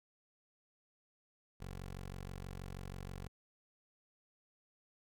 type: tone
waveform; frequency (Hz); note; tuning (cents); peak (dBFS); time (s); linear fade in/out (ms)
15% pulse; 46.25; F#1; 0; -38; 1.6-3.28; 10
effects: none